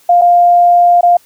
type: tone with dropouts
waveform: sine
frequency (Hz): 701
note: F5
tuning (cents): +6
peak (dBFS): -4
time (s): 0.09-1.17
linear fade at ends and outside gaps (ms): 5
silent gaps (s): 0.214-0.218 / 1.01-1.03
effects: white hiss -48 dBFS RMS until 1.25 s + high-pass 80 Hz 12 dB/octave